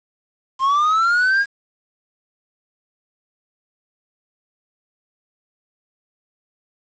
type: linear sweep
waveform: triangle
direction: up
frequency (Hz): 1046.5 to 1647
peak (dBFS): -12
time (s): 0.59-1.46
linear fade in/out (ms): 50
effects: resampled to 16000 Hz + 7-bit